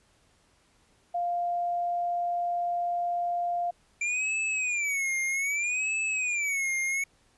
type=tone; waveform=sine; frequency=699 Hz; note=F5; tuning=1 cent sharp; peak=-26 dBFS; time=1.14-3.71 s; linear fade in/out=10 ms
type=tone with vibrato; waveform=square; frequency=2354 Hz; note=D7; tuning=3 cents sharp; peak=-27 dBFS; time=4.01-7.04 s; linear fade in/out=5 ms; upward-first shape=sine; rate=0.63 Hz; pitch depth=180 cents each way
effects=pink hiss -65 dBFS RMS until 7.37 s + resampled to 24000 Hz